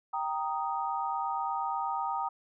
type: chord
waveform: sine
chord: Eb major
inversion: first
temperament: equal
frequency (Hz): 784 / 932.3 / 1244.5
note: G5 / Bb5 / Eb6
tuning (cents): 0 / 0 / 0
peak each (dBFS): -34 / -33 / -35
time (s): 0.13-2.29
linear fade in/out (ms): 10
effects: none